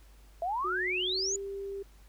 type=exponential sweep; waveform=sine; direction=up; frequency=654 to 7040 Hz; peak=-29 dBFS; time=0.42-1.36 s; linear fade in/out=2 ms
type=tone with pitch glide; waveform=sine; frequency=366.8 to 395.4 Hz; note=F#4 to G4; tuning=-15 to +15 cents; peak=-35 dBFS; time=0.64-1.83 s; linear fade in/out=10 ms; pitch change=+130 cents; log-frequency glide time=1.05-1.37 s
effects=added 50 Hz sine -53 dBFS peak until 2.08 s + pink hiss -63 dBFS RMS until 2.08 s